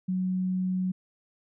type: tone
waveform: sine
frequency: 185 Hz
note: F#3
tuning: in tune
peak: -25 dBFS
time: 0.08-0.92 s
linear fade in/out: 10 ms
effects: none